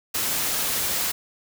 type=noise; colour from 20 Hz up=white; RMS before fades=-25 dBFS; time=0.14-1.12 s; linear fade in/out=10 ms; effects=none